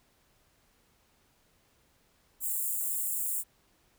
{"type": "high-pass noise", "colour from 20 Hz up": "white", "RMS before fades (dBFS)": -32, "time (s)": [2.4, 3.44], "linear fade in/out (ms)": 50, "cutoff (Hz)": 7200, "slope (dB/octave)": 96, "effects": ["pink hiss -68 dBFS RMS until 3.98 s"]}